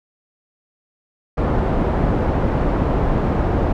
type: low-pass noise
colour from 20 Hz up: pink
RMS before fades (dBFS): -18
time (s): 1.37-3.73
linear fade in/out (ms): 10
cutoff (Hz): 820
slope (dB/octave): 12
effects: none